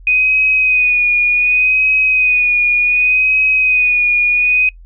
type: tone with vibrato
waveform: sine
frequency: 2489 Hz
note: D#7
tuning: in tune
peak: -9 dBFS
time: 0.07-4.69 s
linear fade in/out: 2 ms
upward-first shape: sine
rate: 0.67 Hz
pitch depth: 34 cents each way
effects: noise-tail reverb RT60 0.1 s tail -25 dB re dry + added 42 Hz sine -35 dBFS peak until 4.85 s